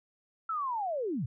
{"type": "linear sweep", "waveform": "sine", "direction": "down", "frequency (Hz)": [1346, 98], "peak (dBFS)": -30, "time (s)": [0.49, 1.26], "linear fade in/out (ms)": 5, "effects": []}